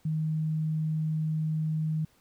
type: tone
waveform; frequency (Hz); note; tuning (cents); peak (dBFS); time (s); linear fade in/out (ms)
sine; 156.6; D#3; +11; -26; 0.05-2.05; 5
effects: pink hiss -65 dBFS RMS until 2.2 s